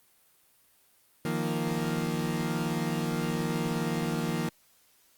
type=chord; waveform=30% pulse; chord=Eb suspended second; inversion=none; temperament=equal; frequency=155.56 / 174.61 / 233.1 Hz; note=Eb3 / F3 / Bb3; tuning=0 / 0 / 0 cents; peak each=-30 dBFS; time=1.25-4.49 s; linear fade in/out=2 ms; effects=white hiss -64 dBFS RMS until 5.17 s + Opus 32 kbps